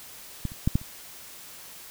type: clicks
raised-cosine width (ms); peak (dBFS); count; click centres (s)
5; -16 / -29 / -9 / -9 / -30; 5; 0.453 / 0.519 / 0.675 / 0.755 / 0.815
effects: white hiss -45 dBFS RMS until 1.9 s